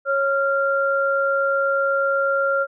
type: tone pair together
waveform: sine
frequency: 550 / 1385.9 Hz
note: C#5 / F6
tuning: -14 / -14 cents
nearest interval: octave + major third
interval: 1600 cents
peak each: -20 dBFS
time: 0.05-2.67 s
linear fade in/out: 50 ms
effects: none